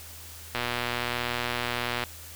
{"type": "click train", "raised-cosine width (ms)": 0.3, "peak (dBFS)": -12, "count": 181, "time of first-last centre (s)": [0.55, 2.038], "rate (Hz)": 121, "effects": ["added 82 Hz sine -47 dBFS peak until 2.35 s", "white hiss -45 dBFS RMS until 2.35 s"]}